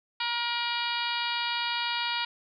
harmonic tone with a mistuned harmonic, 473.9 Hz, A#4, 28 cents sharp, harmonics 2 / 3 / 4 / 5 / 6 / 7 / 8 / 9 / 10, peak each -33 / -36 / -39 / -35 / -35 / -39 / -36 / -40 / -40 dBFS, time 0.2-2.25 s, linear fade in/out 5 ms, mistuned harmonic 6, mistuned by +28 cents, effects none

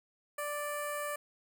10% pulse tone with notch filter, 587.3 Hz, D5, in tune, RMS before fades -37 dBFS, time 0.38-1.16 s, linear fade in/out 5 ms, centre 3600 Hz, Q 0.51, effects none

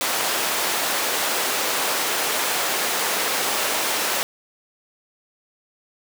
pink high-pass noise, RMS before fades -23 dBFS, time 0.01-4.23 s, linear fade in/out 0 ms, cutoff 510 Hz, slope 12 dB/octave, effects none

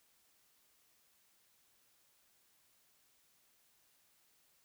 silence, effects white hiss -72 dBFS RMS until 4.64 s

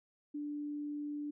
sine tone, 293.7 Hz, D4, in tune, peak -37 dBFS, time 0.34-1.31 s, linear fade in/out 10 ms, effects none

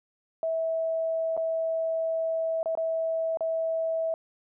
sine tone with dropouts, 651 Hz, E5, 22 cents flat, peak -25 dBFS, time 0.43-4.14 s, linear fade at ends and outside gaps 1 ms, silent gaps 1.367-1.375 / 2.63-2.658 / 2.752-2.774 / 3.372-3.407 s, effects none

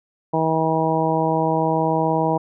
harmonic tone, 160.4 Hz, E3, 47 cents flat, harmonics 1 / 2 / 3 / 4 / 5 / 6, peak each -24 / -24 / -24 / -24 / -24 / -24 dBFS, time 0.33-2.38 s, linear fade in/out 10 ms, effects none

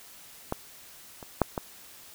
clicks, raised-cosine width 1 ms, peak -14 / -27 / -6 / -15 dBFS, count 4, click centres 0.524 / 1.228 / 1.417 / 1.578 s, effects white hiss -50 dBFS RMS until 2.14 s

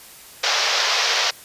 white band-pass noise, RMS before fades -20 dBFS, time 0.43-1.31 s, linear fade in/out 10 ms, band 450 to 5800 Hz, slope 48 dB/octave, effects white hiss -43 dBFS RMS until 1.44 s + resampled to 32000 Hz

